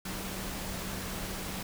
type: tone in noise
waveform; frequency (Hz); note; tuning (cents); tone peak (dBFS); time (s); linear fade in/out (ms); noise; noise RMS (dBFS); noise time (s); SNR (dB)
sine; 190; F#3; +46; -42; 0.05-1.63; 5; pink; -38; 0.05-1.63; -7
effects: none